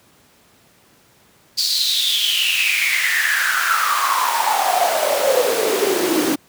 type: noise with high-pass filter sweep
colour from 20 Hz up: pink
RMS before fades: -18 dBFS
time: 1.57-6.36 s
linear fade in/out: 20 ms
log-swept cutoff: 4700 to 290 Hz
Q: 8.8
effects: pink hiss -53 dBFS RMS until 6.48 s + high-pass 100 Hz 12 dB/octave